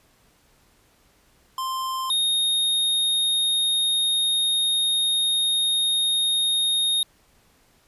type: tone pair in turn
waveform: square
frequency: 1046.5 / 3710 Hz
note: C6 / A#7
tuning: 0 / -9 cents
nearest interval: octave + minor seventh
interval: 2191 cents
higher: second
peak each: -26 / -20 dBFS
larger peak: second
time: 1.58-2.1 / 2.1-7.03 s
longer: second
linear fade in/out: 2 ms
effects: pink hiss -60 dBFS RMS until 7.87 s + resampled to 32000 Hz